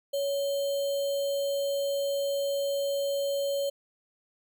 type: tone with sample-and-hold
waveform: sine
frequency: 560 Hz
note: C#5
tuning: 18 cents sharp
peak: -26 dBFS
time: 0.13-3.7 s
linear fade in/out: 10 ms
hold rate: 3675 Hz
effects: none